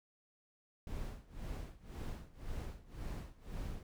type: noise with tremolo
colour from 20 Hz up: brown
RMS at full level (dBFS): -41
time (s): 0.87-3.83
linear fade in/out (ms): 2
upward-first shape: sine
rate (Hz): 1.9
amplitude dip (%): 90
effects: none